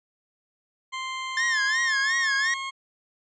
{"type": "tone with pitch glide", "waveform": "20% pulse", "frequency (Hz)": [1046.5, 1079.7], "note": ["C6", "C#6"], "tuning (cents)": [0, -46], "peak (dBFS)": -25, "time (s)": [0.92, 2.71], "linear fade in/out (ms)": 20, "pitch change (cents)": 54, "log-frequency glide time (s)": [1.74, 2.08]}
{"type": "tone with vibrato", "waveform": "45% pulse", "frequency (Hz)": 1761, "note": "A6", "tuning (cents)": 1, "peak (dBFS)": -22, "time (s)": [1.37, 2.54], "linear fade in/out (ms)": 2, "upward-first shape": "sine", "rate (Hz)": 2.8, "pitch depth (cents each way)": 130}
{"effects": ["resampled to 16000 Hz"]}